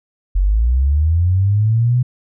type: linear sweep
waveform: sine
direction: up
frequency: 43.65 to 126.7 Hz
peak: -11 dBFS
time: 0.35-2.03 s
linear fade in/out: 10 ms
effects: none